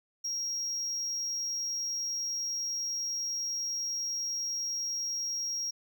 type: tone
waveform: triangle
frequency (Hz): 5610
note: F8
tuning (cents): +7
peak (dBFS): -30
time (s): 0.24-5.71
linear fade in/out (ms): 10
effects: none